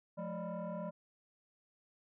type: tone with frequency modulation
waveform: sine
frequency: 213.9 Hz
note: A3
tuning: 49 cents flat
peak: -37 dBFS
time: 0.17-0.91 s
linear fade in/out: 20 ms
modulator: 390 Hz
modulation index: 1.7
effects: tanh soft clip ceiling -34 dBFS